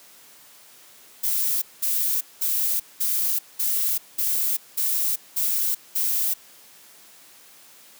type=noise bursts; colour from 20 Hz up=violet; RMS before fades=-23 dBFS; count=9; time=1.23-6.34 s; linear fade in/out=10 ms; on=390 ms; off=200 ms; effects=white hiss -50 dBFS RMS until 7.99 s + high-pass 150 Hz 12 dB/octave